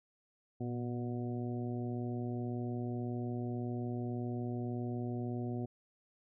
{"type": "harmonic tone with a mistuned harmonic", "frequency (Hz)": 121.8, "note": "B2", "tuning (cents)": -24, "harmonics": [1, 2, 3, 4, 5, 6], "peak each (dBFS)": [-38, -39, -43, -52, -51, -50], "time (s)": [0.6, 5.66], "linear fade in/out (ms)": 10, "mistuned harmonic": 1, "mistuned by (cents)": -52, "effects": []}